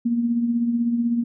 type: tone with tremolo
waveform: sine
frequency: 235.7 Hz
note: A#3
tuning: 19 cents sharp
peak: -16 dBFS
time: 0.05-1.24 s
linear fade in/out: 10 ms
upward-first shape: triangle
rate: 16 Hz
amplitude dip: 55%
effects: none